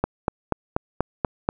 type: click train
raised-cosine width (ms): 1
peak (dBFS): -6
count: 7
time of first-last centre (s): 0.04-1.489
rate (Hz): 4.14
effects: none